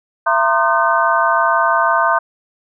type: tone cluster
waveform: sine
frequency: 672 / 927 / 1053 / 1215 / 1529 Hz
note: E5 / A#5 / C6 / D#6 / G6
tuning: +33 / -10 / +11 / -42 / -44 cents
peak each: -18 dBFS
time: 0.26-2.19 s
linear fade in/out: 10 ms
effects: none